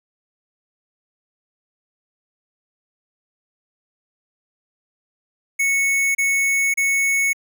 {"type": "tone bursts", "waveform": "square", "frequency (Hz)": 2209, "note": "C#7", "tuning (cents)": -7, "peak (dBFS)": -17, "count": 3, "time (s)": [5.59, 7.332], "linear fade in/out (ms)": 10, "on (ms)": 560, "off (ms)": 31, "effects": []}